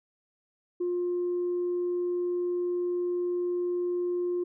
sine tone, 354 Hz, F4, 23 cents sharp, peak -25 dBFS, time 0.8-4.44 s, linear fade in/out 10 ms, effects tanh soft clip ceiling -23 dBFS

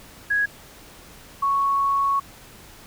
sine tone pair in turn, 1661.2 / 1108.7 Hz, G#6 / C#6, 0 / 0 cents, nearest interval perfect fifth, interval 700 cents, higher first, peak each -18 dBFS, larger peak neither, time 0.3-0.46 / 1.42-2.2 s, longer second, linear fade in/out 10 ms, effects pink hiss -46 dBFS RMS until 2.86 s

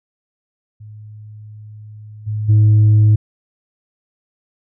sine tone with level steps, 106.6 Hz, G#2, 46 cents sharp, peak -33 / -18 / -5 dBFS, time 0.8-3.16 s, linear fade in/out 10 ms, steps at 2.26 / 2.48 s, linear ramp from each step 20 ms, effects tanh soft clip ceiling -6 dBFS

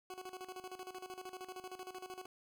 20% pulse tone with tremolo, 370 Hz, F#4, in tune, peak -39 dBFS, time 0.1-2.26 s, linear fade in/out 2 ms, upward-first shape square, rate 13 Hz, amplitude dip 75%, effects none

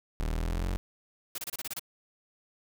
35% pulse exponential sweep, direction up, 37.81 to 46.28 Hz, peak -27 dBFS, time 0.2-0.77 s, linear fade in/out 0 ms
white noise bursts, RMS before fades -36 dBFS, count 8, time 1.35-1.795 s, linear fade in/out 5 ms, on 32 ms, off 27 ms
effects none

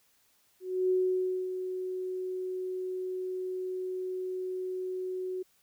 sine tone with ADSR envelope, 370 Hz, F#4, in tune, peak -23 dBFS, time 0.6-5.43 s, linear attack 300 ms, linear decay 580 ms, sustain -9 dB, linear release 12 ms, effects white hiss -68 dBFS RMS until 5.62 s

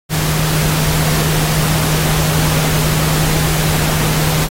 sine tone in noise, 155.3 Hz, D#3, 3 cents flat, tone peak -15 dBFS, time 0.09-4.49 s, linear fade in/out 50 ms, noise pink, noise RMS -18 dBFS, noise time 0.09-4.49 s, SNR 0 dB, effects AAC 48 kbps

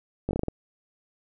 slowing click train, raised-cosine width 2 ms, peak -14 dBFS, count 7, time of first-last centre 0.29-0.483 s, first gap 19 ms, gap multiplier 1.21, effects none

